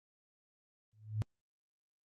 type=tone with exponential growth; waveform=sine; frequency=107.5 Hz; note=A2; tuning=40 cents flat; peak=-28 dBFS; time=0.93-1.22 s; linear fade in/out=0 ms; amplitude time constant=62 ms; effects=Opus 32 kbps